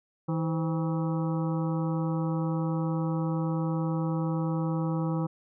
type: harmonic tone with a mistuned harmonic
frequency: 161.1 Hz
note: E3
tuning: 39 cents flat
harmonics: 1 / 2 / 3 / 5 / 6 / 7 / 8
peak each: -27 / -33 / -37 / -41 / -43 / -44 / -45 dBFS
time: 0.28-5.27 s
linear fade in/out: 10 ms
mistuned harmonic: 3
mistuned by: +100 cents
effects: none